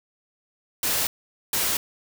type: noise bursts at uneven times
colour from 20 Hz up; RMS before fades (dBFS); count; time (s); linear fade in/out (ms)
white; -24; 2; 0.83-1.07 / 1.53-1.77; 2
effects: none